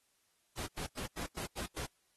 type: noise bursts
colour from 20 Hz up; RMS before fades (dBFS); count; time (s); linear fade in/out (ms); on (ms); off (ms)
pink; -41; 7; 0.57-1.863; 10; 99; 100
effects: white hiss -75 dBFS RMS until 2.16 s + AAC 32 kbps